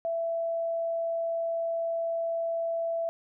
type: tone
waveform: sine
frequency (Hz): 666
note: E5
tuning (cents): +18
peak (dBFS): -27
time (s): 0.05-3.09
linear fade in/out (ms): 0
effects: none